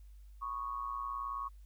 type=tone with amplitude modulation; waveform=sine; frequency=1108.7 Hz; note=C#6; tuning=in tune; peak=-33 dBFS; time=0.41-1.49 s; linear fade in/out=20 ms; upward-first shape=sine; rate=119 Hz; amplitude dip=70%; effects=added 50 Hz sine -51 dBFS peak until 1.65 s + white hiss -75 dBFS RMS until 1.65 s